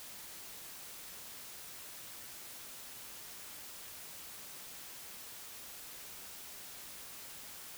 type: silence
effects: white hiss -49 dBFS RMS until 7.77 s